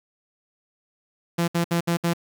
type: tone bursts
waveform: sawtooth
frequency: 170.3 Hz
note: F3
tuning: 43 cents flat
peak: -16 dBFS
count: 5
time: 1.38-2.136 s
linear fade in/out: 10 ms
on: 100 ms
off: 64 ms
effects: 8-bit